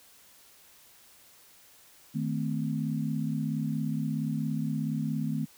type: chord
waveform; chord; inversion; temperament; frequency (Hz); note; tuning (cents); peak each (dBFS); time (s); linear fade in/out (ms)
sine; A diminished; second; equal with one note detuned; 155.56 / 220 / 257; Eb3 / A3 / C4; 0 / 0 / -31; -31 / -32 / -34; 2.14-5.46; 20
effects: white hiss -57 dBFS RMS until 5.57 s